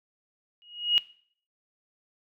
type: tone with exponential growth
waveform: sine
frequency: 2885 Hz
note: F#7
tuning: 44 cents flat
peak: -15 dBFS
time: 0.62-0.98 s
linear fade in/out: 0 ms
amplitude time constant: 77 ms
effects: noise-tail reverb RT60 0.5 s tail -19 dB re dry